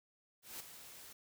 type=noise with ADSR envelope; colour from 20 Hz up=white; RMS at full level=-45 dBFS; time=0.42-1.13 s; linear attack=180 ms; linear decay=8 ms; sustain=-9 dB; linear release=6 ms; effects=none